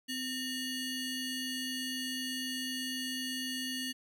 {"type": "ring-modulated tone", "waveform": "25% pulse", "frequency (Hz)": 1568, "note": "G6", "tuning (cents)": 0, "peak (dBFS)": -28, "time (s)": [0.08, 3.93], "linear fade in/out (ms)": 20, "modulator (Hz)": 1310, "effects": []}